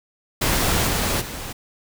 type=noise with level steps; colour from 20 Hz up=pink; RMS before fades=-20 / -22 / -32 dBFS; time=0.41-1.53 s; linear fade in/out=10 ms; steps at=0.86 / 1.2 s; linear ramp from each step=20 ms; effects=none